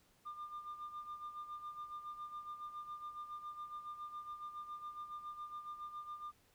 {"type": "tone with tremolo", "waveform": "sine", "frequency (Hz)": 1200, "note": "D6", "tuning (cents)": 37, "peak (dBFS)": -40, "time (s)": [0.25, 6.32], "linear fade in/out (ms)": 20, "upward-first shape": "sine", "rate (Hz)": 7.2, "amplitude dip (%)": 70, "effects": ["tanh soft clip ceiling -41 dBFS", "pink hiss -71 dBFS RMS until 6.54 s"]}